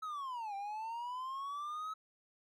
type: linear two-way sweep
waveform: triangle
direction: down then up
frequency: 1300 to 784 to 1292 Hz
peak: -37 dBFS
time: 0.02-1.94 s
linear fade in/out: 10 ms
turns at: 0.55 s
effects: none